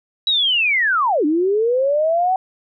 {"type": "linear two-way sweep", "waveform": "sine", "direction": "down then up", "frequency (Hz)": [3925, 287.4, 764], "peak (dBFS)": -14, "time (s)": [0.27, 2.36], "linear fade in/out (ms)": 2, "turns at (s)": 1.25, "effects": []}